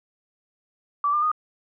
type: tone with pitch steps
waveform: sine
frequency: 1157 / 1198 / 1234 Hz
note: D6 / D6 / D#6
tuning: -26 / +34 / -15 cents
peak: -19 dBFS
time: 1.04-1.316 s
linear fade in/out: 2 ms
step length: 92 ms
effects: none

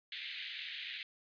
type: band-pass noise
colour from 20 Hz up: white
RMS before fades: -44 dBFS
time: 0.12-1.03 s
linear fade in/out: 2 ms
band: 1800 to 3900 Hz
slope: 48 dB/octave
effects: resampled to 11025 Hz

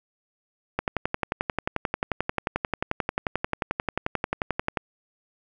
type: click train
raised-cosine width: 0.5 ms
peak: -9 dBFS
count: 46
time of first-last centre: 0.79-4.772 s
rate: 11.3 Hz
effects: none

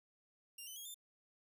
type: tone with pitch steps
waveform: 10% pulse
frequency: 2794 / 3029 / 3284 / 3561 Hz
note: F7 / F#7 / G#7 / A7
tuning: 0 / +40 / -20 / +20 cents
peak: -40 dBFS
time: 0.58-0.944 s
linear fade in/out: 5 ms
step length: 91 ms
effects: none

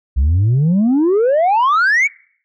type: exponential sweep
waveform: sine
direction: up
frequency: 61.74 to 2340 Hz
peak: -8 dBFS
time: 0.16-2.08 s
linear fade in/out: 20 ms
effects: noise-tail reverb RT60 0.6 s tail -26 dB re dry + tanh soft clip ceiling -9 dBFS

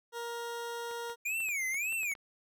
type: tone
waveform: 20% pulse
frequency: 470 Hz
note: A#4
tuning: 14 cents sharp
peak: -32 dBFS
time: 0.12-1.16 s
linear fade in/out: 50 ms
type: clicks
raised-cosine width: 0.3 ms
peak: -34 dBFS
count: 9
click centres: 0.912 / 1.098 / 1.404 / 1.487 / 1.744 / 1.925 / 2.032 / 2.117 / 2.152 s
type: tone with vibrato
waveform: square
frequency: 2349 Hz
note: D7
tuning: in tune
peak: -32 dBFS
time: 1.25-2.14 s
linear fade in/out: 10 ms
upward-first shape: sine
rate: 1.8 Hz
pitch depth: 240 cents each way
effects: none

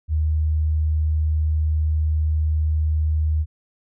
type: tone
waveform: sine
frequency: 77.5 Hz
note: D#2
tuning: 6 cents flat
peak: -17 dBFS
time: 0.08-3.46 s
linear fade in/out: 50 ms
effects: none

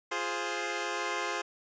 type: chord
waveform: 10% pulse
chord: F minor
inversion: none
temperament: equal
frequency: 349.2 / 415.3 / 523.3 Hz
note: F4 / Ab4 / C5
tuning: 0 / 0 / 0 cents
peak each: -28 / -27 / -28 dBFS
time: 0.11-1.42 s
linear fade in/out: 10 ms
effects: resampled to 16000 Hz

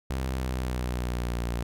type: tone with pitch glide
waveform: sawtooth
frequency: 65.41 to 58.95 Hz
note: C2 to A#1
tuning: 0 to +20 cents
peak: -24 dBFS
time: 0.1-1.63 s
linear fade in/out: 5 ms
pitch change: -180 cents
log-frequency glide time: 0.22-1.44 s
effects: none

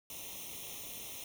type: noise with comb filter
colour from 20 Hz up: white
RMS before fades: -45 dBFS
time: 0.1-1.24 s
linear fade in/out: 2 ms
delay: 0.32 ms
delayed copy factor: +0.95
effects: none

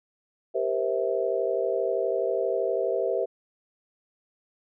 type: chord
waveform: sine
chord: C dominant seventh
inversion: second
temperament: just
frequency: 392.4 / 470.9 / 523.3 / 654.1 Hz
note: G4 / Bb4 / C5 / E5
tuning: +2 / +18 / 0 / -14 cents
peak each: -29 dBFS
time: 0.54-3.26 s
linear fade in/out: 20 ms
effects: none

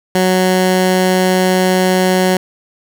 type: tone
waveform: 15% pulse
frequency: 185 Hz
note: F#3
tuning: in tune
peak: -4 dBFS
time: 0.15-2.37 s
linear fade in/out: 2 ms
effects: none

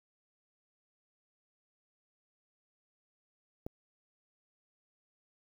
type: click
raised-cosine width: 2 ms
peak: -25 dBFS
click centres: 3.665 s
effects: 9-bit

